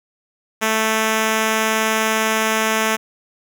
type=tone; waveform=5% pulse; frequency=219.9 Hz; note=A3; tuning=1 cent flat; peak=-5 dBFS; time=0.61-2.97 s; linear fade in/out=20 ms; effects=none